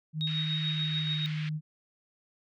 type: tone with pitch glide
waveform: sine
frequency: 155.56 to 153.95 Hz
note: D#3 to D#3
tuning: 0 to -18 cents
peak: -30 dBFS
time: 0.13-1.61 s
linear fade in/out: 50 ms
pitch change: -18 cents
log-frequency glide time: 1.01-1.1 s
type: tone with tremolo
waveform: sine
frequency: 3755 Hz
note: A#7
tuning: 12 cents sharp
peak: -29 dBFS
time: 0.21-1.26 s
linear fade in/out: 0 ms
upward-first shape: triangle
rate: 6.9 Hz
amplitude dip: 55%
type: band-pass noise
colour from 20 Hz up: pink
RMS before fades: -44 dBFS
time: 0.27-1.49 s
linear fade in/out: 0 ms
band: 1700 to 3600 Hz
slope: 24 dB/octave
effects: none